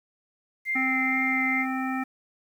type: tone with vibrato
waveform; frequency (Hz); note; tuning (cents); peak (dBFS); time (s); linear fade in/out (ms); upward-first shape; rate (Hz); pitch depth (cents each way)
sine; 2093; C7; 0; -24; 0.65-1.66; 50; triangle; 2.2; 12
type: harmonic tone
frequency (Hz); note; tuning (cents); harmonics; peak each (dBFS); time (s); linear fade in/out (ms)
261.6; C4; 0; 1 / 3 / 5 / 7 / 9; -28 / -33 / -35 / -36 / -38; 0.75-2.04; 10
effects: 9-bit

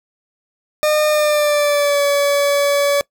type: tone with pitch glide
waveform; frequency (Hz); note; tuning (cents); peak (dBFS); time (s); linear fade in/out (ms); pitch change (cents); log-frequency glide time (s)
40% pulse; 607 to 569.6; D#5 to C#5; -43 to +47; -12; 0.83-3.01; 0; -110; 1.1-2.03
effects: noise-tail reverb RT60 0.1 s tail -22 dB re dry

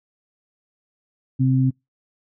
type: tone pair together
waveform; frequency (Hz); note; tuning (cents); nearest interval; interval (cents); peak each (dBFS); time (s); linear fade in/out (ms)
sine; 130.81 / 261.6; C3 / C4; 0 / 0; octave; 1200; -16 / -20; 1.39-1.71; 20
effects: noise-tail reverb RT60 0.2 s tail -26 dB re dry

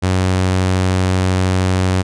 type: tone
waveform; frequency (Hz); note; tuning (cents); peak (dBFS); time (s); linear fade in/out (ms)
sawtooth; 92.9; F#2; +7; -9; 0.02-2.03; 20
effects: resampled to 22050 Hz

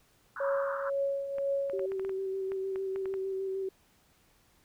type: band-pass noise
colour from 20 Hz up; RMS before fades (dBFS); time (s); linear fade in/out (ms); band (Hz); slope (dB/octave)
pink; -38; 0.36-0.9; 5; 950 to 1600; 96
type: tone with tremolo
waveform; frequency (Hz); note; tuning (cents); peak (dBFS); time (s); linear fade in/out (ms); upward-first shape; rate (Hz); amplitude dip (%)
sine; 554.4; C#5; 0; -26; 0.4-1.86; 5; triangle; 2; 65
type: clicks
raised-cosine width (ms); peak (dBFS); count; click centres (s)
0.5; -30; 12; 1.384 / 1.698 / 1.794 / 1.919 / 1.996 / 2.049 / 2.094 / 2.519 / 2.759 / 2.96 / 3.057 / 3.14
type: tone with vibrato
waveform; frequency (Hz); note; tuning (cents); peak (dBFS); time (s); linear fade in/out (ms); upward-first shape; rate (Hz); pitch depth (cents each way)
sine; 384.1; G4; -35; -31; 1.73-3.69; 5; square; 6.6; 14
effects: pink hiss -66 dBFS RMS until 4.64 s

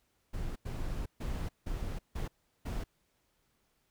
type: noise bursts at uneven times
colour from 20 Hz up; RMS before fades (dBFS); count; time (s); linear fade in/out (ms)
brown; -36; 6; 0.33-0.56 / 0.65-1.06 / 1.2-1.49 / 1.66-1.99 / 2.15-2.28 / 2.65-2.84; 10
effects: pink hiss -75 dBFS RMS until 3.9 s

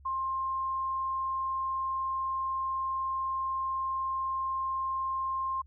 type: tone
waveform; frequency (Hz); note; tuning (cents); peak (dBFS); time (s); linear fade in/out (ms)
sine; 1059; C6; +21; -29; 0.05-5.62; 10
effects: added 69 Hz sine -52 dBFS peak until 5.66 s

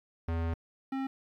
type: tone pair in turn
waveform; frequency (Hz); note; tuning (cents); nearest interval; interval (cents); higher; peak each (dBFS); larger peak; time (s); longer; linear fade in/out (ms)
square; 82.9 / 267.9; E2 / C4; +10 / +41; octave + minor sixth; 2031; second; -30 / -32; first; 0.28-0.54 / 0.92-1.07; first; 5
effects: low-pass 2000 Hz 12 dB/octave + 11-bit

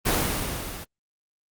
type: noise with level ramp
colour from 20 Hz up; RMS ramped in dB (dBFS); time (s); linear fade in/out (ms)
pink; -21 to -37; 0.05-0.85; 20
effects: Opus 24 kbps

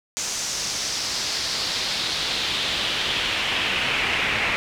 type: noise with band-pass filter sweep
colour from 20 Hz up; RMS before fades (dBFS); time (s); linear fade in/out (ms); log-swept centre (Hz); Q
brown; -25; 0.17-4.56; 0; 6500 to 2300; 2.5
effects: none

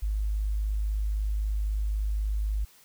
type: tone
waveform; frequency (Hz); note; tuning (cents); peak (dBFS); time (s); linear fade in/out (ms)
sine; 51.91; G#1; 0; -25; 0.02-2.65; 10
effects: white hiss -57 dBFS RMS until 2.84 s

